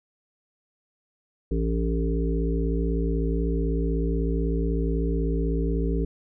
harmonic tone with a mistuned harmonic, 56.1 Hz, A1, 34 cents sharp, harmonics 1 / 3 / 5 / 7 / 8, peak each -24 / -29 / -31 / -32 / -33 dBFS, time 1.51-6.05 s, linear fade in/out 5 ms, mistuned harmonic 1, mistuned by +20 cents, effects none

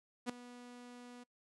sawtooth tone with ADSR envelope, 244.5 Hz, B3, 17 cents flat, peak -29 dBFS, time 0.26-1.24 s, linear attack 35 ms, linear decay 4 ms, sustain -18 dB, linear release 13 ms, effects noise-tail reverb RT60 0.1 s tail -22 dB re dry + resampled to 24000 Hz

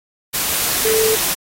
sine tone in noise, 440.9 Hz, A4, 4 cents sharp, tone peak -15 dBFS, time 0.84-1.16 s, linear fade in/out 20 ms, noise white, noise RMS -19 dBFS, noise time 0.33-1.35 s, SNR +1 dB, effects AAC 48 kbps

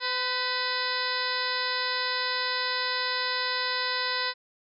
harmonic tone with a mistuned harmonic, 505 Hz, B4, 39 cents sharp, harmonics 1 / 2 / 3 / 4 / 5 / 6 / 7 / 8 / 9 / 10, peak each -38 / -33 / -34 / -33 / -40 / -43 / -38 / -33 / -39 / -35 dBFS, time 0-4.34 s, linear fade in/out 50 ms, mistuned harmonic 4, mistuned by -46 cents, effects none

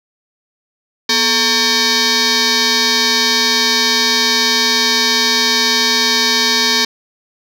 sine tone with frequency modulation, 244.2 Hz, B3, 19 cents flat, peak -8 dBFS, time 1.09-6.85 s, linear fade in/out 5 ms, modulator 679 Hz, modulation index 7.8, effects tanh soft clip ceiling -10 dBFS

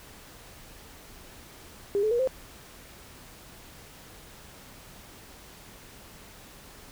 sine tone with pitch steps, 403.2 / 431.6 / 476.4 / 521 Hz, G4 / A4 / A#4 / C5, +49 / -33 / +38 / -7 cents, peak -22 dBFS, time 1.95-2.274 s, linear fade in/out 0 ms, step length 81 ms, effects pink hiss -49 dBFS RMS until 6.91 s

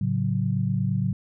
sine chord, F# minor, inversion first, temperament equal, 110 / 138.59 / 185 Hz, A2 / C#3 / F#3, 0 / 0 / 0 cents, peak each -26 dBFS, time 0.01-1.13 s, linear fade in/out 5 ms, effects none

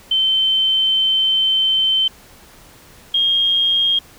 sine tone pair in turn, 3089 / 3239 Hz, G7 / G#7, -26 / -44 cents, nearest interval minor second, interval 82 cents, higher second, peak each -13 dBFS, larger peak neither, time 0.11-2.08 / 3.14-3.99 s, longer first, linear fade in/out 5 ms, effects pink hiss -45 dBFS RMS until 4.18 s

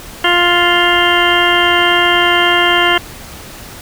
harmonic tone, 349.9 Hz, F4, 3 cents sharp, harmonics 1 / 2 / 3 / 4 / 5 / 6 / 8 / 9, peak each -17 / -17 / -17 / -17 / -17 / -17 / -17 / -17 dBFS, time 0.24-2.98 s, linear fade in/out 5 ms, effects pink hiss -32 dBFS RMS until 3.81 s

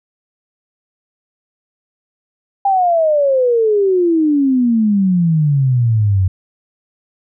sine exponential sweep, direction down, 804 to 91.1 Hz, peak -10 dBFS, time 2.65-6.28 s, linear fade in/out 5 ms, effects none

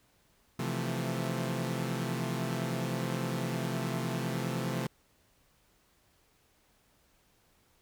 sawtooth chord, F major seventh, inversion second, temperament equal, 130.81 / 164.81 / 174.61 / 220 Hz, C3 / E3 / F3 / A3, 0 / 0 / 0 / 0 cents, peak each -31 / -34 / -34 / -34 dBFS, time 0.59-4.87 s, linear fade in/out 5 ms, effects pink hiss -68 dBFS RMS until 7.81 s

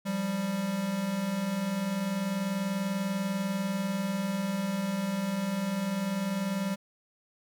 square tone pair together, 175.76 / 196 Hz, F3 / G3, +11 / 0 cents, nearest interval major second, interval 189 cents, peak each -37 / -30 dBFS, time 0.05-6.76 s, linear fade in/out 20 ms, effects none

